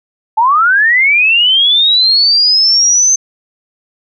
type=linear sweep; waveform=sine; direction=up; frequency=848 to 6272 Hz; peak=-6 dBFS; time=0.37-3.16 s; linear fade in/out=10 ms; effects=none